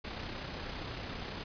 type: noise with amplitude modulation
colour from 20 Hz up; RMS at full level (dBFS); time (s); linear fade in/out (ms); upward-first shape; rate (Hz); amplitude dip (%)
pink; -39; 0.04-1.44; 10; sine; 32.3; 35
effects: resampled to 11025 Hz